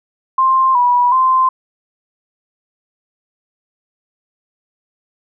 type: tone with pitch steps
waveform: sine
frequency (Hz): 1052 / 976 / 1040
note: C6 / B5 / C6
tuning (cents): +9 / -21 / -11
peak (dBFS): -9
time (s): 0.38-1.49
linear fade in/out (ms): 5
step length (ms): 370
effects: none